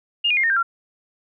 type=tone with pitch steps; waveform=sine; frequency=2830 / 2449 / 2120 / 1835 / 1588.3 / 1374.7 Hz; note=F7 / D#7 / C7 / A#6 / G6 / F6; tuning=+22 / -28 / +22 / -28 / +22 / -28 cents; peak=-16 dBFS; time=0.24-0.63 s; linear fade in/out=10 ms; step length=65 ms; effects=none